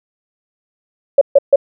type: tone bursts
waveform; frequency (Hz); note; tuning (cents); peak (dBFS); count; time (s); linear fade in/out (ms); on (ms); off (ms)
sine; 558; C#5; +11; -3; 3; 1.18-1.559; 5; 33; 140
effects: none